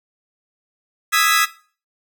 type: chord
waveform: sawtooth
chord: E major seventh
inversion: third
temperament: equal with one note detuned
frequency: 1244.5 / 1318.5 / 1661.2 / 1981.2 Hz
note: D#6 / E6 / G#6 / B6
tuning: 0 / 0 / 0 / +5 cents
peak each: -16 dBFS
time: 1.12-1.46 s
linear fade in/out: 20 ms
effects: noise-tail reverb RT60 0.4 s tail -17 dB re dry